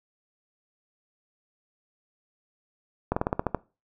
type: slowing click train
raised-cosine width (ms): 1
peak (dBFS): -10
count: 8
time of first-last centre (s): 3.12-3.547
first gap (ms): 45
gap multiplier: 1.1
effects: noise-tail reverb RT60 0.3 s tail -21 dB re dry